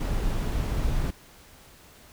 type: noise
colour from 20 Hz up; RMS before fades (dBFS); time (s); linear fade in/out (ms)
brown; -26; 0-1.11; 10
effects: pink hiss -52 dBFS RMS until 2.12 s